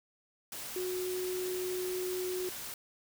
sine tone in noise, 366.4 Hz, F#4, 17 cents flat, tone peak -33 dBFS, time 0.76-2.49 s, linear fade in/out 2 ms, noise white, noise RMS -42 dBFS, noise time 0.52-2.74 s, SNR +6 dB, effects none

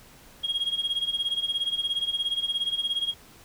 sine tone with tremolo, 3273 Hz, G#7, 26 cents flat, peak -20 dBFS, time 0.43-3.14 s, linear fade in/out 20 ms, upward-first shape sine, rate 17 Hz, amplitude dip 85%, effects tanh soft clip ceiling -21 dBFS + pink hiss -52 dBFS RMS until 3.44 s

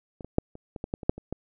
clicks, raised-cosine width 2 ms, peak -27 / -25 / -7 / -30 / -23 / -18 / -15 / -25 / -6 / -26 / -18 dBFS, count 11, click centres 0.208 / 0.246 / 0.384 / 0.554 / 0.762 / 0.841 / 0.939 / 1.032 / 1.095 / 1.18 / 1.326 s, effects none

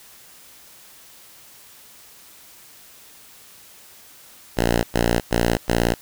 5% pulse tone bursts, 58.27 Hz, A#1, in tune, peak -6 dBFS, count 4, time 4.57-5.94 s, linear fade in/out 5 ms, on 260 ms, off 110 ms, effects white hiss -47 dBFS RMS until 6.01 s

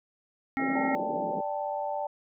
harmonic tone, 269.2 Hz, C4, 49 cents sharp, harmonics 1 / 3 / 5 / 7 / 8, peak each -28 / -33 / -38 / -35 / -36 dBFS, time 0.57-0.95 s, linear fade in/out 0 ms
pink band-pass noise, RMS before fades -36 dBFS, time 0.59-1.41 s, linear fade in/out 5 ms, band 170 to 630 Hz, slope 48 dB/octave
sine chord, D suspended fourth, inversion none, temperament just, 587.3 / 783.1 / 881 Hz, D5 / G5 / A5, 0 / -2 / +2 cents, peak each -33 / -34 / -34 dBFS, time 0.75-2.07 s, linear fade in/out 5 ms
effects none

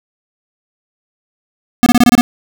square tone bursts, 242.6 Hz, B3, 31 cents flat, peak -5 dBFS, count 7, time 1.83-2.21 s, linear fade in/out 0 ms, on 32 ms, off 26 ms, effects none

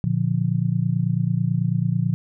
sine chord, Bb major, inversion none, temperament just, 116.54 / 145.68 / 174.81 Hz, Bb2 / D3 / F3, 0 / -14 / +2 cents, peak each -23 dBFS, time 0.04-2.14 s, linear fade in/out 0 ms, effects none

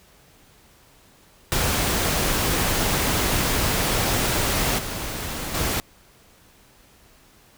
pink noise with level steps, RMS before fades -22 / -30 / -24 dBFS, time 1.52-5.8 s, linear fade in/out 0 ms, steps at 4.78 / 5.54 s, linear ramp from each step 10 ms, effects pink hiss -54 dBFS RMS until 7.57 s

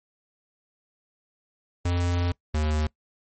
square tone pair in turn, 87.8 / 76.62 Hz, F2 / D#2, +10 / -26 cents, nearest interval major second, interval 236 cents, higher first, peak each -23 dBFS, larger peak neither, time 1.85-2.32 / 2.54-2.87 s, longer first, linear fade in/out 5 ms, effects noise-tail reverb RT60 0.1 s tail -21 dB re dry + MP3 32 kbps

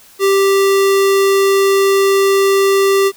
square tone, 392.1 Hz, G4, in tune, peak -10 dBFS, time 0.19-3.12 s, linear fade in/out 50 ms, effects white hiss -44 dBFS RMS until 3.16 s

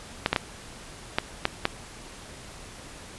clicks, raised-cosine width 0.3 ms, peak -5 dBFS, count 6, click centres 0.261 / 0.33 / 0.362 / 1.185 / 1.454 / 1.654 s, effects pink hiss -44 dBFS RMS until 3.18 s + resampled to 24000 Hz

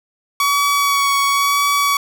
sawtooth tone with vibrato, 1129 Hz, C#6, 31 cents sharp, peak -10 dBFS, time 0.4-1.97 s, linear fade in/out 2 ms, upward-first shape sine, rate 0.96 Hz, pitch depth 16 cents each way, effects none

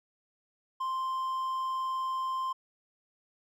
triangle tone, 1046.5 Hz, C6, in tune, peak -28 dBFS, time 0.8-2.53 s, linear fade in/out 10 ms, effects none

